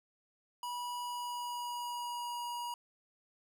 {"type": "tone with pitch glide", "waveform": "square", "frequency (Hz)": [973, 959.1], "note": ["B5", "A#5"], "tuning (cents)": [-26, 49], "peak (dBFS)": -38, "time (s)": [0.63, 2.74], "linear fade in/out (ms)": 2, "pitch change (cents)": -25, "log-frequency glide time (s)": [1, 2.37], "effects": []}